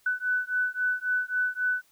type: beating tone pair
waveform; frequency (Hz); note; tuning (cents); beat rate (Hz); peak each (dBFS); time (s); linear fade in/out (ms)
sine; 1494 / 1497.7; F#6 / F#6; +16 / +21; 3.7; -28; 0.06-1.82; 5
effects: white hiss -64 dBFS RMS until 1.91 s